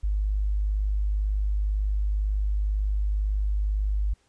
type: tone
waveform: sine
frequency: 51 Hz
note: G#1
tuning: 31 cents flat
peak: -22 dBFS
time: 0.03-4.14 s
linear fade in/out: 10 ms
effects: pink hiss -66 dBFS RMS until 4.28 s + resampled to 22050 Hz